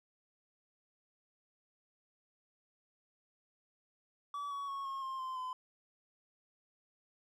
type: tone with pitch steps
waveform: triangle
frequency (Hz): 1147 / 1124.7 / 1102.8 / 1081.4 / 1060.3 / 1039.7 / 1019.5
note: D6 / C#6 / C#6 / C#6 / C6 / C6 / C6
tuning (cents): -41 / +25 / -9 / -43 / +23 / -11 / -45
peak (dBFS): -36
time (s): 4.34-5.53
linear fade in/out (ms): 2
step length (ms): 170
effects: none